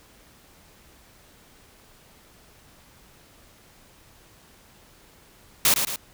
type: noise with echo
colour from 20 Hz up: white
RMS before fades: -18 dBFS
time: 5.65-5.74 s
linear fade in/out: 2 ms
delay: 110 ms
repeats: 2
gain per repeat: -6 dB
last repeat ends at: 5.96 s
effects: pink hiss -54 dBFS RMS until 6.13 s